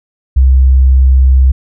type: tone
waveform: sine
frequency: 65.41 Hz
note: C2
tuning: in tune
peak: -3 dBFS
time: 0.36-1.52 s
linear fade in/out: 10 ms
effects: none